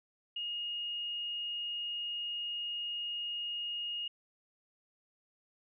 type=tone; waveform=sine; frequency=2860 Hz; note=F7; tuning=41 cents sharp; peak=-35 dBFS; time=0.36-4.08 s; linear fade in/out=5 ms; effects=none